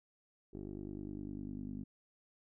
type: tone with low-pass filter sweep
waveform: 10% pulse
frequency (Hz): 50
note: G1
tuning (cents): +35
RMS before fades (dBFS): -44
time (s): 0.53-1.84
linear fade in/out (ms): 10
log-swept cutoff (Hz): 390 to 240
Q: 3.8
effects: none